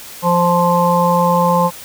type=harmonic tone; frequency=174.61 Hz; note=F3; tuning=in tune; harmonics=1 / 3 / 5 / 6; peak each=-16 / -16 / -16 / -16 dBFS; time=0.22-1.71 s; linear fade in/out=50 ms; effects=white hiss -34 dBFS RMS until 1.84 s